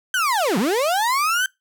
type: linear two-way sweep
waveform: 35% pulse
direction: down then up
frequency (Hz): 1568 to 170 to 1568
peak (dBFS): -16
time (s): 0.14-1.46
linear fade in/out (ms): 2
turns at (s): 0.58
effects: noise-tail reverb RT60 0.2 s tail -24 dB re dry